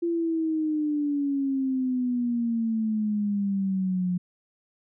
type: exponential sweep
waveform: sine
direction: down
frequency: 342.9 to 177.9 Hz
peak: -23 dBFS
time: 0.02-4.18 s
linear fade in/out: 10 ms
effects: none